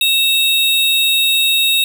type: tone pair together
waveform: square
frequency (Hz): 2654 / 3753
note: E7 / A#7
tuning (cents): +11 / +11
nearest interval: tritone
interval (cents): 600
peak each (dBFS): -18 / -13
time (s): 0.01-1.84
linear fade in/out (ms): 2
effects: 8-bit